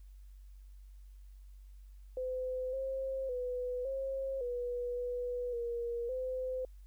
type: tone with pitch steps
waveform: sine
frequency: 511 / 532 / 497.6 / 537 / 487.8 / 491 / 472.5 / 513 Hz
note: C5 / C5 / B4 / C5 / B4 / B4 / A#4 / C5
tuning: -41 / +29 / +13 / +45 / -21 / -10 / +23 / -34 cents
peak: -34 dBFS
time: 2.17-6.65 s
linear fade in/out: 2 ms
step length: 560 ms
effects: added 48 Hz sine -50 dBFS peak until 6.86 s + white hiss -75 dBFS RMS until 6.86 s